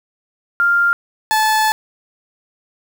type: tone pair in turn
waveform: sine / 30% pulse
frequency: 1397 / 868.1 Hz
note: F6 / A5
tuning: 0 / -24 cents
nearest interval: minor sixth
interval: 824 cents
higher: first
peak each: -11 / -10 dBFS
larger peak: second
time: 0.6-0.93 / 1.31-1.72 s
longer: second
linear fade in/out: 0 ms
effects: 7-bit